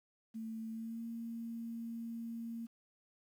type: tone with pitch glide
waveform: sine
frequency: 223.1 to 230.4 Hz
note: A3 to A#3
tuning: +24 to -20 cents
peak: -40 dBFS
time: 0.34-2.67 s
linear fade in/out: 20 ms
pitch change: +56 cents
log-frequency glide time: 0.7-1.04 s
effects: 11-bit